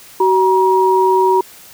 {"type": "tone pair together", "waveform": "sine", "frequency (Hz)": [377.4, 951], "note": ["F#4", "A#5"], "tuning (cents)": [34, 34], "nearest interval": "octave + major third", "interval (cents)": 1600, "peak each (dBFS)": -12, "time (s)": [0.2, 1.41], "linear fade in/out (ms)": 5, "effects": ["white hiss -40 dBFS RMS until 1.73 s"]}